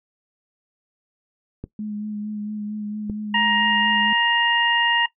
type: clicks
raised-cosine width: 3 ms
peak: -18 dBFS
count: 2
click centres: 1.64 / 3.098 s
type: tone with vibrato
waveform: sine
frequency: 210.4 Hz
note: G#3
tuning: 23 cents sharp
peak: -26 dBFS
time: 1.79-4.13 s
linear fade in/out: 2 ms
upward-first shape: sine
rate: 4.4 Hz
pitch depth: 22 cents each way
type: harmonic tone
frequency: 940 Hz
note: A#5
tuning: 14 cents sharp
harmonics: 1 / 2 / 3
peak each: -21 / -21 / -21 dBFS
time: 3.34-5.06 s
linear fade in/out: 5 ms
effects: noise-tail reverb RT60 0.1 s tail -18 dB re dry